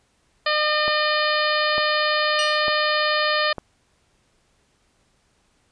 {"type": "harmonic tone", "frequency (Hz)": 606, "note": "D#5", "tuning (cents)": -46, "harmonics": [1, 2, 3, 4, 5, 6, 7, 8], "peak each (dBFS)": [-24, -24, -24, -30, -29, -31, -29, -31], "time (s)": [0.46, 3.53], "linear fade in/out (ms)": 5}
{"type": "click train", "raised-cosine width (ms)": 1, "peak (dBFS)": -16, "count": 4, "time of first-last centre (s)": [0.88, 3.583], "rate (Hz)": 1.11}
{"type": "tone with exponential decay", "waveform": "sawtooth", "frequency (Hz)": 2886, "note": "F#7", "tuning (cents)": -44, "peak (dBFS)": -19, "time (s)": [2.39, 2.67], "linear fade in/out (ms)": 1, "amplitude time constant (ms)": 59}
{"effects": ["pink hiss -64 dBFS RMS until 5.71 s", "resampled to 22050 Hz"]}